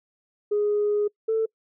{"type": "tone pair in turn", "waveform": "sine", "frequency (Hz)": [415.3, 444.3], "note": ["G#4", "A4"], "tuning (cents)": [0, 17], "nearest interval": "minor second", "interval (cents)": 117, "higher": "second", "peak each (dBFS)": -19, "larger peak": "neither", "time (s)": [[0.51, 1.08], [1.28, 1.46]], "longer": "first", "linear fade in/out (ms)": 10, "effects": ["noise-tail reverb RT60 0.1 s tail -26 dB re dry", "tanh soft clip ceiling -16 dBFS"]}